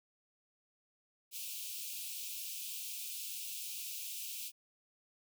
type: high-pass noise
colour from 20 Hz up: white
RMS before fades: -43 dBFS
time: 1.31-4.52 s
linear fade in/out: 50 ms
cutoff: 2400 Hz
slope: 96 dB/octave
effects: none